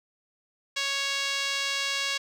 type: tone with band-pass filter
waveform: 5% pulse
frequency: 554.4 Hz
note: C#5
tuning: in tune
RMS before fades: -29 dBFS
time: 0.76-2.18 s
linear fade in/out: 10 ms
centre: 2800 Hz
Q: 0.65
effects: none